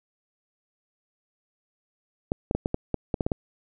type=clicks; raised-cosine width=2 ms; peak=-11 dBFS; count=10; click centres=2.319 / 2.511 / 2.55 / 2.659 / 2.744 / 2.943 / 3.142 / 3.208 / 3.265 / 3.318 s; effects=none